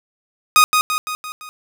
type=tone with echo; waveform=sawtooth; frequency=1244.5 Hz; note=D#6; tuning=in tune; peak=-4 dBFS; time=0.56-0.64 s; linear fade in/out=0 ms; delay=170 ms; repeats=5; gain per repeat=-5 dB; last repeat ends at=1.49 s; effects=none